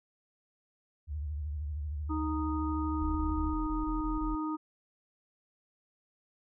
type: tone with vibrato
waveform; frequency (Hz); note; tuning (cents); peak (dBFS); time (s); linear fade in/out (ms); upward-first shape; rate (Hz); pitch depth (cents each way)
sine; 74.4; D2; +23; -33; 1.07-3.56; 50; sine; 13; 110
type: harmonic tone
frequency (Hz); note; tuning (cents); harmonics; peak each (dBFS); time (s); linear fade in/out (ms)
310.3; D#4; -5; 1 / 3 / 4; -32 / -41 / -39; 2.09-4.57; 20
type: tone bursts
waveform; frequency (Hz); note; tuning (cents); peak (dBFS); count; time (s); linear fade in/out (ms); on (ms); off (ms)
triangle; 41.2; E1; 0; -31; 8; 3.01-4.357; 10; 150; 21
effects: none